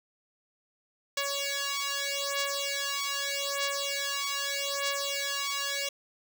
5% pulse beating tone pair, 560 / 560.81 Hz, C#5 / C#5, +18 / +20 cents, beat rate 0.81 Hz, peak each -21 dBFS, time 1.17-5.89 s, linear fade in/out 5 ms, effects none

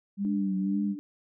sine tone with vibrato, 196.9 Hz, G3, 8 cents sharp, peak -26 dBFS, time 0.17-0.96 s, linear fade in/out 50 ms, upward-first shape triangle, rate 1.9 Hz, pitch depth 83 cents each way
sine tone with tremolo, 293.7 Hz, D4, in tune, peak -29 dBFS, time 0.25-0.99 s, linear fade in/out 0 ms, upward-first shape triangle, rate 2.5 Hz, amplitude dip 65%
effects none

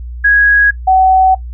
sine tone pair in turn, 1657 / 754.9 Hz, G#6 / F#5, -4 / +35 cents, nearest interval octave + major second, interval 1361 cents, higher first, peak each -5 dBFS, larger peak neither, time 0.24-0.71 / 0.87-1.35 s, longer second, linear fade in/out 10 ms, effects noise-tail reverb RT60 0.1 s tail -17 dB re dry + added 60 Hz sine -22 dBFS peak until 1.53 s

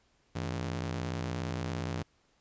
sawtooth ring-modulated tone, 123.9 Hz, B2, 6 cents sharp, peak -26 dBFS, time 0.35-2.03 s, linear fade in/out 10 ms, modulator 33.4 Hz, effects pink hiss -70 dBFS RMS until 2.4 s + resampled to 16000 Hz

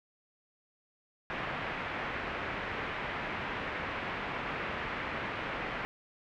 white low-pass noise, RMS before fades -37 dBFS, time 1.3-5.85 s, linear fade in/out 0 ms, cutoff 2300 Hz, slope 24 dB/octave, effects none

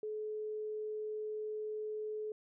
sine tone, 428.4 Hz, A4, 46 cents flat, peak -37 dBFS, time 0.03-2.32 s, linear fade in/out 2 ms, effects none

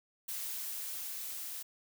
blue noise with level ramp, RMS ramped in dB -39 to -42 dBFS, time 0.28-1.63 s, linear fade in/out 10 ms, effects none

